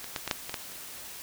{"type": "clicks", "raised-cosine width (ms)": 0.2, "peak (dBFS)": [-21, -13, -14, -8, -18, -14, -28], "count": 7, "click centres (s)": [0.043, 0.162, 0.277, 0.312, 0.495, 0.542, 0.719], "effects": ["white hiss -43 dBFS RMS until 1.22 s"]}